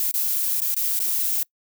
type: noise with dropouts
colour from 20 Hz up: violet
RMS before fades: -23 dBFS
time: 0-1.43 s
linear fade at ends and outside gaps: 1 ms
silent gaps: 0.113-0.14 / 0.603-0.618 / 0.744-0.765 / 0.992-1.001 s
effects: noise-tail reverb RT60 0.1 s tail -24 dB re dry